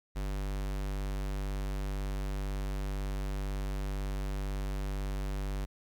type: tone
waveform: square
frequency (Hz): 49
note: G1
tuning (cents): 0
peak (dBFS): -33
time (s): 0.15-5.66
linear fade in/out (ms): 20
effects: 12-bit